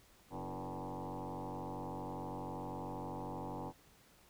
sine tone with frequency modulation, 300.1 Hz, D4, 38 cents sharp, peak -40 dBFS, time 0.3-3.73 s, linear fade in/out 50 ms, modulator 92.6 Hz, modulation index 7.2, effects pink hiss -65 dBFS RMS until 4.29 s

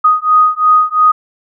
sine beating tone pair, 1244.5 / 1247.4 Hz, D#6 / D#6, 0 / +4 cents, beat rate 2.9 Hz, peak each -10 dBFS, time 0.04-1.12 s, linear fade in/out 10 ms, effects none

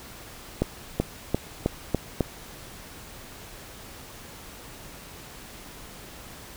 accelerating click train, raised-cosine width 2 ms, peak -8 dBFS, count 6, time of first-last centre 0.62-2.207 s, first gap 380 ms, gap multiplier 0.91, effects pink hiss -44 dBFS RMS until 6.56 s

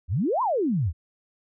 sine exponential two-way sweep, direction up then down, 70.7 to 1079 to 70.7 Hz, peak -21 dBFS, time 0.08-0.93 s, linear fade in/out 50 ms, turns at 0.42 s, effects none

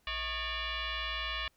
sine tone with frequency modulation, 521 Hz, C5, 7 cents flat, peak -33 dBFS, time 0.07-1.48 s, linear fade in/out 2 ms, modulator 580 Hz, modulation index 5.6, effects pink hiss -71 dBFS RMS until 1.56 s

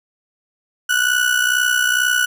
35% pulse tone with amplitude modulation, 1476 Hz, F#6, 5 cents flat, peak -10 dBFS, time 0.89-2.26 s, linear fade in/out 10 ms, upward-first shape sine, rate 62.2 Hz, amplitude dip 65%, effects none

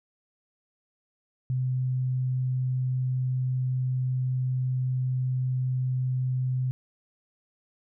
sine tone, 128.2 Hz, C3, 35 cents flat, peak -24 dBFS, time 1.5-6.71 s, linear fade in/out 0 ms, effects none

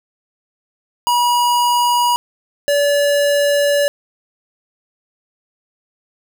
square tone pair in turn, 966 / 574.4 Hz, B5 / D5, -39 / -39 cents, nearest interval major sixth, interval 900 cents, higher first, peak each -13 dBFS, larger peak neither, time 1.07-2.16 / 2.68-3.88 s, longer second, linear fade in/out 0 ms, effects none

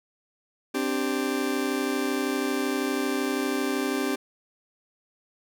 40% pulse chord, C suspended second, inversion none, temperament just, 261.6 / 294.3 / 392.4 Hz, C4 / D4 / G4, 0 / +4 / +2 cents, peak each -28 / -29 / -29 dBFS, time 0.74-4.16 s, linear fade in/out 10 ms, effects none

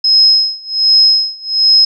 sine tone with tremolo, 5130 Hz, E8, 48 cents flat, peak -4 dBFS, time 0.04-1.85 s, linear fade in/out 5 ms, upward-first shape sine, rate 1.3 Hz, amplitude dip 95%, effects none

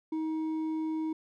sine tone with hard clipping, 316.2 Hz, D#4, 28 cents sharp, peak -31 dBFS, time 0.12-1.13 s, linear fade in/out 5 ms, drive 4 dB, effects none

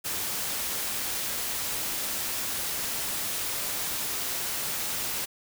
white noise, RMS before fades -31 dBFS, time 0.04-5.26 s, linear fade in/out 20 ms, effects none

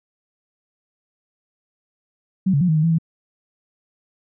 sine tone with pitch steps, 189.2 / 141.3 / 179.5 / 157.5 / 154.4 / 165.4 / 162.4 Hz, F#3 / C#3 / F3 / D#3 / D#3 / E3 / E3, +39 / +34 / +48 / +21 / -13 / +6 / -26 cents, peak -14 dBFS, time 2.46-2.985 s, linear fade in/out 10 ms, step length 75 ms, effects none

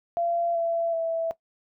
sine tone with pitch steps, 684 / 671.5 / 659.2 Hz, F5 / E5 / E5, -36 / +32 / 0 cents, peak -23 dBFS, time 0.17-1.31 s, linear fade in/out 0 ms, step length 380 ms, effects noise-tail reverb RT60 0.1 s tail -17 dB re dry

